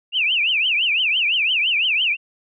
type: tone with vibrato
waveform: sine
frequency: 2692 Hz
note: E7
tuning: 36 cents sharp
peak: -16 dBFS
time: 0.12-2.17 s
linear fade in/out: 50 ms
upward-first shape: triangle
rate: 5.9 Hz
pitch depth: 280 cents each way
effects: none